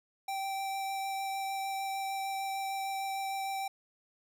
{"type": "tone with vibrato", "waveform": "square", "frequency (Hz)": 779, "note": "G5", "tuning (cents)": -11, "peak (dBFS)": -34, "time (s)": [0.28, 3.68], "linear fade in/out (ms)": 5, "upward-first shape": "triangle", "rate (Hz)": 6.6, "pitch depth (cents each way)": 11, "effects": []}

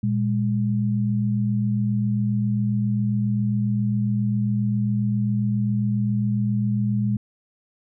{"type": "tone pair together", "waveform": "sine", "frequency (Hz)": [117.6, 205], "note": ["A#2", "G#3"], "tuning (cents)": [16, -22], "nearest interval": "minor seventh", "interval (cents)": 962, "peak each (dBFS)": -22, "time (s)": [0.03, 7.17], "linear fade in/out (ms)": 5, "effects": []}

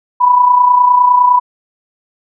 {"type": "tone with amplitude modulation", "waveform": "sine", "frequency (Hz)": 987.8, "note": "B5", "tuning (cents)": 0, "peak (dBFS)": -3, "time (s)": [0.2, 1.4], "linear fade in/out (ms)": 20, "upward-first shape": "sine", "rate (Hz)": 29.8, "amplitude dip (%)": 55, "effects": []}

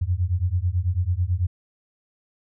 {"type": "beating tone pair", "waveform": "sine", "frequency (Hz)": [85.2, 94.3], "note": ["F2", "F#2"], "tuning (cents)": [-42, 33], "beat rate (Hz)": 9.1, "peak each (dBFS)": [-23, -23], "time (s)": [0.01, 1.47], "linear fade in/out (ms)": 10, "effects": []}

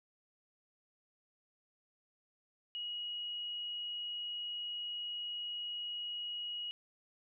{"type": "tone", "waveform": "sine", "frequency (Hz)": 2900, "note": "F#7", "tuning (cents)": -35, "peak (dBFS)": -38, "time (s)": [2.75, 6.71], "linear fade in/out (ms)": 0, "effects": []}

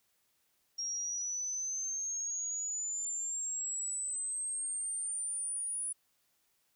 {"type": "exponential sweep", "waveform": "sine", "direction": "up", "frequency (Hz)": [5588, 9860], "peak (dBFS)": -34, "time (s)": [0.78, 5.93], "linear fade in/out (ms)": 10, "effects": ["white hiss -75 dBFS RMS until 6.75 s"]}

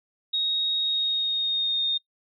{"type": "tone with pitch glide", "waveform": "sine", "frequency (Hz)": [3760, 3680], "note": ["A#7", "A#7"], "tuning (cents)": [14, -23], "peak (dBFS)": -22, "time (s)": [0.33, 1.98], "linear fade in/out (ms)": 10, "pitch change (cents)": -37, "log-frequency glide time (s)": [0.77, 1.84], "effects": ["noise-tail reverb RT60 0.1 s tail -22 dB re dry"]}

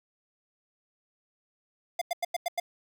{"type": "tone bursts", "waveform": "square", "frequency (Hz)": 698.5, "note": "F5", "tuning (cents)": 0, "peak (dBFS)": -27, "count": 6, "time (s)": [1.99, 2.6], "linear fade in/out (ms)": 5, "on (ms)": 25, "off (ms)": 92, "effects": ["10-bit"]}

